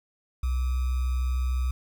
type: tone with sample-and-hold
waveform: sine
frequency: 63.3 Hz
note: B1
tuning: 43 cents sharp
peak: -23 dBFS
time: 0.43-1.71 s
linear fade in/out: 5 ms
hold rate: 1225 Hz
effects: none